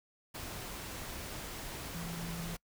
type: tone in noise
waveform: sine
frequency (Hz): 168.9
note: E3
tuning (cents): +42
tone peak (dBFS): -40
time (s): 1.94-2.55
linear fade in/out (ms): 10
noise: pink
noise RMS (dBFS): -43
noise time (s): 0.34-2.57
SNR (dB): 0
effects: noise-tail reverb RT60 0.1 s tail -25 dB re dry